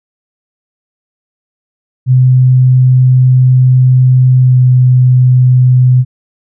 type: tone with pitch glide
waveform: sine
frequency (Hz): 128 to 126.68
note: C3 to B2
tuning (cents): -38 to +44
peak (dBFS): -3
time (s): 2.06-6.05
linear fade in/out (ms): 50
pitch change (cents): -18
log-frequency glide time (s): 4.4-4.58
effects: none